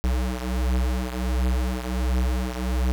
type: beating tone pair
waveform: square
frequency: 62.1 / 63.5 Hz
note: B1 / B1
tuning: +10 / +49 cents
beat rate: 1.4 Hz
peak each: -24 / -28 dBFS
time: 0.04-2.92 s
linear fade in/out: 0 ms
effects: none